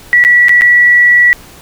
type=tone with dropouts; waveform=sine; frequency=1944 Hz; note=B6; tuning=28 cents flat; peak=-3 dBFS; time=0.13-1.33 s; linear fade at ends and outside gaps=0 ms; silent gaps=0.239-0.249 / 0.484-0.493 / 0.611-0.619 s; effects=pink hiss -36 dBFS RMS until 1.61 s